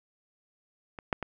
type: clicks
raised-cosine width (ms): 0.5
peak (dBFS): -25 / -11 / -19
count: 3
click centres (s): 0.988 / 1.128 / 1.227
effects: none